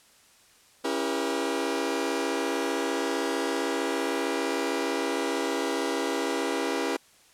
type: chord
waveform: sawtooth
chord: C# diminished seventh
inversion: none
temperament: just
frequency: 277.2 / 332.6 / 399.1 / 479 Hz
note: C#4 / E4 / G4 / Bb4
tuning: 0 / +16 / +31 / +47 cents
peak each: -28 dBFS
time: 0.84-6.97 s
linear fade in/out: 10 ms
effects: white hiss -58 dBFS RMS until 7.33 s + low-pass 10000 Hz 12 dB/octave